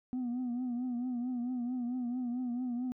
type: tone with vibrato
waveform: sine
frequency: 246.5 Hz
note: B3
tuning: 3 cents flat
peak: -30 dBFS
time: 0.13-2.92 s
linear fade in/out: 0 ms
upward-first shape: triangle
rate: 4.5 Hz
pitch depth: 79 cents each way
effects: tanh soft clip ceiling -31 dBFS